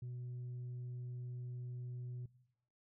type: tone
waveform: sine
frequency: 123.5 Hz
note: B2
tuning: in tune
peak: -40 dBFS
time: 0.02-2.26 s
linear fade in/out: 5 ms
effects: noise-tail reverb RT60 0.8 s tail -20 dB re dry + tanh soft clip ceiling -41 dBFS